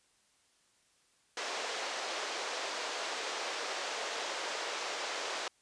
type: band-pass noise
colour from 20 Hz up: pink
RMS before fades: -38 dBFS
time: 1.37-5.48 s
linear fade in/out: 2 ms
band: 440 to 6600 Hz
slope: 24 dB/octave
effects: white hiss -70 dBFS RMS until 5.61 s + resampled to 22050 Hz